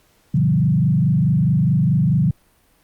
sine tone with frequency modulation, 152.8 Hz, D#3, 31 cents flat, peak -13 dBFS, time 0.34-2.31 s, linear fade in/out 5 ms, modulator 24.7 Hz, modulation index 1.4, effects pink hiss -58 dBFS RMS until 2.83 s + Opus 48 kbps

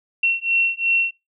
sine beating tone pair, 2720 / 2722.8 Hz, F7 / F7, -46 / -45 cents, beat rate 2.8 Hz, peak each -20 dBFS, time 0.23-1.11 s, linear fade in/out 5 ms, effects noise-tail reverb RT60 0.2 s tail -19 dB re dry

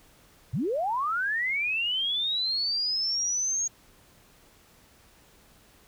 sine linear sweep, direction up, 94.7 to 6620 Hz, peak -25 dBFS, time 0.53-3.68 s, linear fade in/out 10 ms, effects pink hiss -58 dBFS RMS until 5.87 s

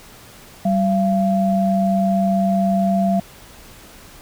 sine tone pair together, 192.77 / 683 Hz, G3 / F5, -29 / -39 cents, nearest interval octave + minor seventh, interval 2190 cents, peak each -16 / -19 dBFS, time 0.65-3.2 s, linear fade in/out 5 ms, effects pink hiss -43 dBFS RMS until 4.21 s

